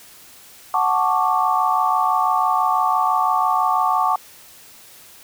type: chord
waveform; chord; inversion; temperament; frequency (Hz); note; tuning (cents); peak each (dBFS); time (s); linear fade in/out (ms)
sine; D major seventh; first; equal; 740 / 880 / 1108.7 / 1174.7; F#5 / A5 / C#6 / D6; 0 / 0 / 0 / 0; -21; 0.74-4.16; 2
effects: white hiss -45 dBFS RMS until 5.23 s